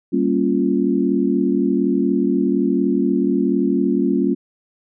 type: chord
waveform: sine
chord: G half-diminished seventh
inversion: none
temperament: equal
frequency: 196 / 233.1 / 277.2 / 349.2 Hz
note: G3 / Bb3 / Db4 / F4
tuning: 0 / 0 / 0 / 0 cents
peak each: -21 / -21 / -19 / -21 dBFS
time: 0.12-4.35 s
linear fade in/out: 20 ms
effects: none